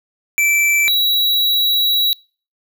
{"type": "tone pair in turn", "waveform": "square", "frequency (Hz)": [2329, 3895], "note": ["D7", "B7"], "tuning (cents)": [-15, -25], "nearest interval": "major sixth", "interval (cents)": 890, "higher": "second", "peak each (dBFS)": -13, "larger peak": "neither", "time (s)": [[0.38, 0.88], [0.88, 2.13]], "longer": "second", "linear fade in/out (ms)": 0, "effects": ["noise-tail reverb RT60 0.4 s tail -26 dB re dry"]}